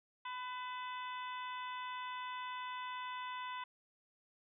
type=harmonic tone with a mistuned harmonic; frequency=501 Hz; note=B4; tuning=25 cents sharp; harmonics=2 / 3 / 4 / 5 / 6 / 7; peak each=-42 / -51 / -51 / -53 / -55 / -54 dBFS; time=0.25-3.64 s; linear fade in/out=5 ms; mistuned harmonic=5; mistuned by=+48 cents; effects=none